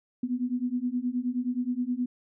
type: beating tone pair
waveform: sine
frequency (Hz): 242.4 / 251.9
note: B3 / B3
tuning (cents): -32 / +34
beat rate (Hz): 9.5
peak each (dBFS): -30 / -29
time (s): 0.23-2.06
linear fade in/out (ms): 5
effects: none